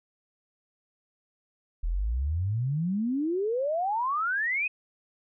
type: exponential sweep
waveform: sine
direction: up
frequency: 38.21 to 2573 Hz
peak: -25 dBFS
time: 1.83-4.68 s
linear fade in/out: 10 ms
effects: none